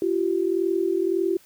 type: tone pair together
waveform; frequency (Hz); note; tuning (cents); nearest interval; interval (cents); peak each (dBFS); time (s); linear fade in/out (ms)
sine; 341.6 / 383.4; F4 / G4; -38 / -38; major second; 200; -23; 0.02-1.37; 2
effects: white hiss -55 dBFS RMS until 1.45 s